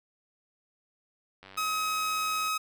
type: click train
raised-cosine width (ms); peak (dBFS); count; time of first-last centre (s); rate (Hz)
0.3; -32; 102; 1.43-2.48; 96.2
type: tone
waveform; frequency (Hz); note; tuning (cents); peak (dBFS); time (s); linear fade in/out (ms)
sawtooth; 1271; D#6; +36; -24; 1.57-2.58; 10
effects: none